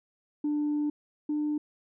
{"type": "tone pair in turn", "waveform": "sine", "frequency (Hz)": [296.3, 299.1], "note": ["D4", "D4"], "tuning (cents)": [15, 32], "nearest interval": "unison", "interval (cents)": 17, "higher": "second", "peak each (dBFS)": [-24, -25], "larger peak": "first", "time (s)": [[0.44, 0.9], [1.29, 1.58]], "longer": "first", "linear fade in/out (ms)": 5, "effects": ["tanh soft clip ceiling -23 dBFS"]}